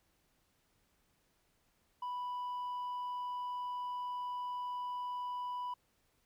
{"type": "tone with hard clipping", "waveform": "triangle", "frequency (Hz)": 987.8, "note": "B5", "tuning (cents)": 0, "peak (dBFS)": -36, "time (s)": [2.02, 5.74], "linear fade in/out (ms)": 5, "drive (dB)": 1, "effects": ["pink hiss -75 dBFS RMS until 6.25 s"]}